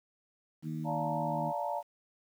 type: harmonic tone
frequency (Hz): 78.2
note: D#2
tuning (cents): +9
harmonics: 2 / 3 / 4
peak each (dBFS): -36 / -40 / -42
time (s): 0.62-1.53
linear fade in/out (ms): 50
type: chord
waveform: sine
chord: Bb major seventh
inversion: first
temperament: just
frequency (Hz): 582.7 / 699.2 / 874.1 / 932.3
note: D5 / F5 / A5 / Bb5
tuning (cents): -14 / +2 / -12 / 0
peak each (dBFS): -37 / -37 / -37 / -38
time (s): 0.84-1.83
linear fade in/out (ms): 50
effects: 10-bit